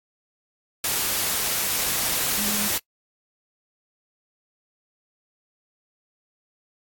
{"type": "tone in noise", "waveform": "sine", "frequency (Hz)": 207.7, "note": "G#3", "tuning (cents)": 0, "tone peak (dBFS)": -30, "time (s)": [2.38, 2.68], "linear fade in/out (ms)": 2, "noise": "white", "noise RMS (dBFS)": -24, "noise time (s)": [0.84, 2.78], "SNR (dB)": -9, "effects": ["noise-tail reverb RT60 0.1 s tail -23 dB re dry", "AAC 64 kbps"]}